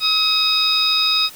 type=tone cluster; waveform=sine; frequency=1276 / 2545 / 3771 / 4988 Hz; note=D#6 / D#7 / A#7 / D#8; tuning=+43 / +39 / +19 / +3 cents; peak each=-25 / -23 / -18 / -18 dBFS; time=0-1.3 s; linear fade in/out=50 ms; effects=white hiss -40 dBFS RMS until 1.35 s